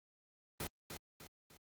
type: noise with echo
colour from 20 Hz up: pink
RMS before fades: -40 dBFS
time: 0.6-0.67 s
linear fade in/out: 2 ms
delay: 300 ms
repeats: 3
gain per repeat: -7 dB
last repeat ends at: 1.57 s
effects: high-pass 60 Hz 12 dB/octave + Opus 32 kbps